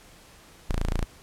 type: tone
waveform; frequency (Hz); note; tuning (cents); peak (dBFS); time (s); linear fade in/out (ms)
sawtooth; 28.16; A0; +41; -20; 0.69-1.05; 10
effects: pink hiss -52 dBFS RMS until 1.22 s + low-pass 12000 Hz 12 dB/octave